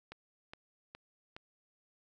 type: click train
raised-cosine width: 0.3 ms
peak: -30 dBFS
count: 4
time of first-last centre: 0.12-1.365 s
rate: 2.41 Hz
effects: none